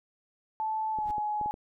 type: tone with pitch glide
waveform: sine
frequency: 873 to 842.3 Hz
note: A5 to G#5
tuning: -14 to +24 cents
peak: -28 dBFS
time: 0.6-1.51 s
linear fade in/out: 0 ms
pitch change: -62 cents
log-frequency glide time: 0.93-1.07 s
type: noise with exponential growth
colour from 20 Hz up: brown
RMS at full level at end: -37 dBFS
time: 0.97-1.11 s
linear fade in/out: 0 ms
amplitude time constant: 29 ms
type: clicks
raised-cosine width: 2 ms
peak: -29 dBFS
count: 5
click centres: 0.987 / 1.182 / 1.413 / 1.46 / 1.541 s
effects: none